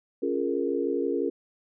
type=chord; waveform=sine; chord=Bb minor seventh; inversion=first; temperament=equal; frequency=277.2 / 349.2 / 415.3 / 466.2 Hz; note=Db4 / F4 / Ab4 / Bb4; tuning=0 / 0 / 0 / 0 cents; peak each=-30 dBFS; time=0.22-1.3 s; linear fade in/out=10 ms; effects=none